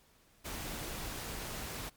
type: noise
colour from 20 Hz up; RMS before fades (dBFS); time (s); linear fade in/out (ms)
pink; -41; 0.44-1.9; 20
effects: pink hiss -66 dBFS RMS until 1.96 s + MP3 96 kbps